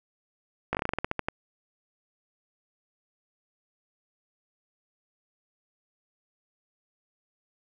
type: slowing click train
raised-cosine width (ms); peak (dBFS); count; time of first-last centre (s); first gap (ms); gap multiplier
0.5; -12; 13; 0.73-1.285; 18; 1.16
effects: none